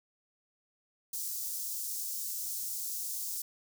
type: high-pass noise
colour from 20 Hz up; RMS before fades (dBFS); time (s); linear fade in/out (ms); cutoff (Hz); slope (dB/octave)
white; -37; 1.13-3.42; 5; 5400; 24
effects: none